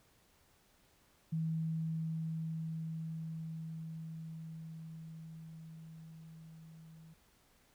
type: tone with level ramp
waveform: sine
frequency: 161.1 Hz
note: E3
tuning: 39 cents flat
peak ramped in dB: -32 to -53 dBFS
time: 1.32-7.14 s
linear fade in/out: 10 ms
effects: pink hiss -69 dBFS RMS until 7.74 s